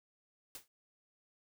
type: noise with exponential decay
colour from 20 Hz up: white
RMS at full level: -43 dBFS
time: 0.55-0.68 s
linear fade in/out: 2 ms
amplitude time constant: 27 ms
effects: none